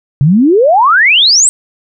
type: exponential sweep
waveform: sine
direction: up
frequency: 131 to 8372 Hz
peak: -4 dBFS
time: 0.21-1.49 s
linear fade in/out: 0 ms
effects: none